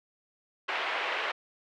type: band-pass noise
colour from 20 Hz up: white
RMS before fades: -32 dBFS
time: 0.68-1.32 s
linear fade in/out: 10 ms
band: 440 to 2700 Hz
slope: 24 dB/octave
effects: none